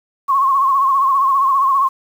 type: tone with vibrato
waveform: sine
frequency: 1085 Hz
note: C#6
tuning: 37 cents flat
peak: -11 dBFS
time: 0.28-1.89 s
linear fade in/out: 20 ms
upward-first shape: sine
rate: 15 Hz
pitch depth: 66 cents each way
effects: 7-bit